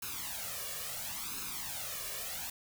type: noise with flanger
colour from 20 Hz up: white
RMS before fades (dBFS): -40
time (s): 0.02-2.5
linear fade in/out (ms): 5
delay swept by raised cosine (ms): 0.76 to 1.76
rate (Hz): 0.73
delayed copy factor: +0.8
effects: none